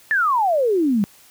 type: exponential sweep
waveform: sine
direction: down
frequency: 1802 to 191.1 Hz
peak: -15 dBFS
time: 0.11-1.04 s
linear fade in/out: 0 ms
effects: white hiss -50 dBFS RMS until 1.3 s + high-pass 60 Hz 12 dB/octave